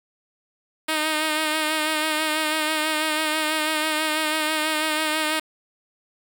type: tone with vibrato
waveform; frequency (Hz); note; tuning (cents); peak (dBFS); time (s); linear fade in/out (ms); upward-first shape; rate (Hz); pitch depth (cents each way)
5% pulse; 310.3; D#4; -5; -10; 0.88-5.4; 10; sine; 6.1; 31
effects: 8-bit